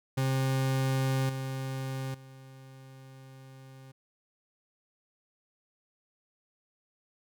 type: tone with level steps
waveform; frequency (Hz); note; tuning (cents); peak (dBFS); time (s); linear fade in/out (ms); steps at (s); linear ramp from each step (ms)
40% pulse; 132.9; C3; +27; -25 / -32 / -47; 0.17-3.92; 10; 1.29 / 2.14; 5
effects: none